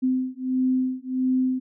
sine beating tone pair, 256.7 / 258.2 Hz, C4 / C4, -33 / -23 cents, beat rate 1.5 Hz, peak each -24 dBFS, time 0.02-1.6 s, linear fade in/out 20 ms, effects none

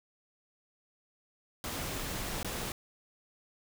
pink noise with dropouts, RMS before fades -37 dBFS, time 1.64-2.72 s, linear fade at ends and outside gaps 1 ms, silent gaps 2.43-2.446 s, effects none

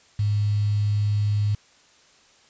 sine tone with quantisation, 103.83 Hz, G#2, in tune, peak -19 dBFS, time 0.19-1.55 s, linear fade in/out 5 ms, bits 7, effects white hiss -56 dBFS RMS until 2.49 s + resampled to 16000 Hz

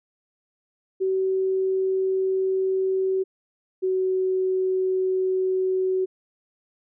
sine tone pair in turn, 379.7 / 374.7 Hz, F#4 / F#4, +45 / +22 cents, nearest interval unison, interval 23 cents, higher first, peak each -20 dBFS, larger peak neither, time 1-3.24 / 3.82-6.06 s, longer neither, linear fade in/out 20 ms, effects none

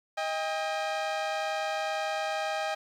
sawtooth tone pair together, 629.2 / 802 Hz, D#5 / G5, +19 / +39 cents, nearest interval major third, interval 420 cents, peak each -28 dBFS, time 0.17-2.75 s, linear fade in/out 10 ms, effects low-pass 5000 Hz 12 dB/octave + 10-bit

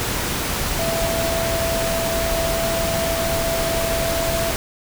sine tone in noise, 665 Hz, E5, 15 cents sharp, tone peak -22 dBFS, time 0.79-4.51 s, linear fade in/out 0 ms, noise pink, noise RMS -23 dBFS, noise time 0-4.56 s, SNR -2 dB, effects none

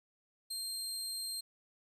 25% pulse tone, 4186 Hz, C8, in tune, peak -33 dBFS, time 0.5-1.41 s, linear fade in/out 10 ms, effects 11-bit

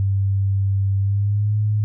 sine tone with pitch glide, 98 to 105.64 Hz, G2 to G#2, 0 to +30 cents, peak -16 dBFS, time 0-1.84 s, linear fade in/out 0 ms, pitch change +130 cents, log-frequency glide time 0.98-1.56 s, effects none

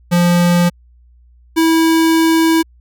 square tone pair in turn, 174.61 / 325.6 Hz, F3 / E4, 0 / -21 cents, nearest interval major seventh, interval 1079 cents, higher second, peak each -10 dBFS, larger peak neither, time 0.11-0.7 / 1.56-2.63 s, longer second, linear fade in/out 20 ms, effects added 60 Hz sine -44 dBFS peak until 2.8 s

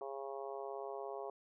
harmonic tone, 136.9 Hz, C#3, 21 cents flat, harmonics 3 / 4 / 5 / 6 / 7 / 8, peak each -45 / -48 / -47 / -51 / -53 / -53 dBFS, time 0.01-1.3 s, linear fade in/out 2 ms, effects none

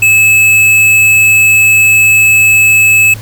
sine tone with tanh clipping, 2600 Hz, E7, 24 cents flat, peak -5 dBFS, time 0.02-3.14 s, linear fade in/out 5 ms, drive 15 dB, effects added 108 Hz sine -23 dBFS peak until 3.21 s + pink hiss -32 dBFS RMS until 3.21 s

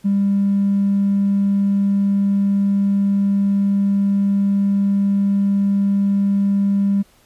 triangle tone with tanh clipping, 199 Hz, G3, 26 cents sharp, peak -13 dBFS, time 0.04-7.03 s, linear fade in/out 20 ms, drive 1 dB, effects pink hiss -54 dBFS RMS until 7.25 s + resampled to 32000 Hz

